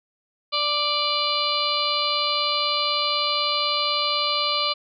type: harmonic tone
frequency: 588 Hz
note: D5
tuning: 2 cents sharp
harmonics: 1 / 2 / 4 / 5 / 6 / 7 / 8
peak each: -31 / -26 / -31 / -28 / -30 / -26 / -30 dBFS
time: 0.52-4.74 s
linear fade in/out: 20 ms
effects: none